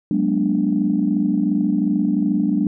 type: chord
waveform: sine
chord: G# half-diminished seventh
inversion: third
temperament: equal with one note detuned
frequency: 185 / 207.7 / 241.7 / 293.7 Hz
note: F#3 / G#3 / B3 / D4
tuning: 0 / 0 / -37 / 0 cents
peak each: -22 / -20 / -23 / -20 dBFS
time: 0.11-2.67 s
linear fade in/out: 2 ms
effects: tanh soft clip ceiling -6 dBFS